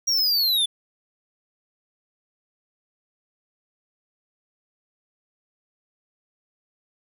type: linear sweep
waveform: square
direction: down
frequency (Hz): 5710 to 3436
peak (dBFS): -19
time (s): 0.07-0.66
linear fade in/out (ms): 10
effects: none